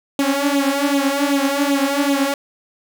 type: tone with flanger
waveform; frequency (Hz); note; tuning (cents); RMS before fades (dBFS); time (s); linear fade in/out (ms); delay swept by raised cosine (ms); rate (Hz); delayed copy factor
sawtooth; 280; C#4; +18; -18; 0.19-2.34; 2; 0.28 to 5.78; 2.6; +0.75
effects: none